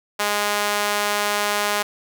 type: tone with high-pass filter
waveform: sawtooth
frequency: 206.5 Hz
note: G#3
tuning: 10 cents flat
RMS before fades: -22 dBFS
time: 0.19-1.83 s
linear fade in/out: 10 ms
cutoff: 770 Hz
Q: 0.81
effects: none